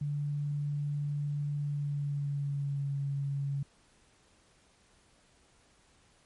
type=tone with pitch glide; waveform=sine; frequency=145.4 to 139.96 Hz; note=D3 to C#3; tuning=-17 to +17 cents; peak=-30 dBFS; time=0.01-3.63 s; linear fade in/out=5 ms; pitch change=-66 cents; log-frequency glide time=1.59-2.92 s; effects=pink hiss -65 dBFS RMS until 6.25 s + MP3 48 kbps